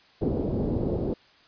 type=low-pass noise; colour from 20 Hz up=white; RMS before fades=-27 dBFS; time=0.21-1.14 s; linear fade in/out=10 ms; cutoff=460 Hz; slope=24 dB/octave; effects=white hiss -57 dBFS RMS until 1.47 s + resampled to 11025 Hz